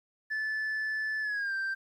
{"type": "tone with pitch glide", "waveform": "sine", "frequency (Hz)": [1742, 1570], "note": ["A6", "G6"], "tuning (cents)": [-18, 2], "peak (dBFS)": -27, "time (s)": [0.3, 1.75], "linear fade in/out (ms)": 20, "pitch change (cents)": -180, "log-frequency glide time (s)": [1.21, 1.54], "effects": ["tanh soft clip ceiling -29 dBFS", "11-bit"]}